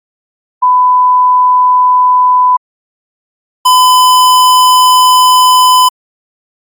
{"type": "tone pair in turn", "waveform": ["sine", "square"], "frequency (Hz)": [1000, 1008.7], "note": ["B5", "B5"], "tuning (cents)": [21, 36], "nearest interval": "unison", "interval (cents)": 15, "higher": "second", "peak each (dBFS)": -4, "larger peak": "neither", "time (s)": [[0.62, 2.57], [3.65, 5.89]], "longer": "second", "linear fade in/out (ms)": 10, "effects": ["Opus 48 kbps"]}